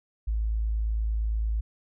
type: tone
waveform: sine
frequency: 54.4 Hz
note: A1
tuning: 19 cents flat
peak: -24 dBFS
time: 0.27-1.61 s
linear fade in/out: 10 ms
effects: none